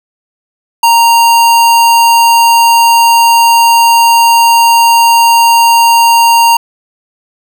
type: tone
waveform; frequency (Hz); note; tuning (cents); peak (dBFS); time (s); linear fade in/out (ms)
square; 930; A#5; -4; -4; 0.83-6.57; 5
effects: 7-bit